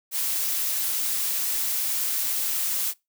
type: noise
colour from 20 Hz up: blue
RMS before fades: -26 dBFS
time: 0.11-2.94 s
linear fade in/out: 50 ms
effects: noise-tail reverb RT60 0.2 s tail -22 dB re dry